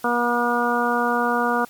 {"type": "harmonic tone", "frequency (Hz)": 240, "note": "B3", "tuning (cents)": -49, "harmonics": [1, 2, 3, 4, 5, 6], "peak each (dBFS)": [-25, -25, -25, -25, -25, -25], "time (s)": [0.04, 1.65], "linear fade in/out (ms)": 5, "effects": ["white hiss -48 dBFS RMS until 1.69 s", "MP3 96 kbps"]}